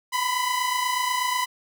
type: tone pair together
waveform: sawtooth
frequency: 982 / 1010.2 Hz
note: B5 / B5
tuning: -10 / +39 cents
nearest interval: unison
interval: 49 cents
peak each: -23 / -21 dBFS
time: 0.12-1.46 s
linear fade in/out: 20 ms
effects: none